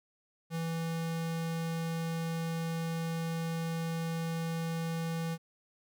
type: tone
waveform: square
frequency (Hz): 164.81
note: E3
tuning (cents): 0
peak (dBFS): -33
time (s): 0.5-5.38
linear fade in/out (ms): 50
effects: none